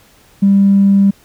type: tone with tanh clipping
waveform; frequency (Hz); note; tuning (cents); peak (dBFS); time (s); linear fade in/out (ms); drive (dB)
triangle; 197.8; G3; +16; -6; 0.42-1.11; 10; 4
effects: pink hiss -48 dBFS RMS until 1.24 s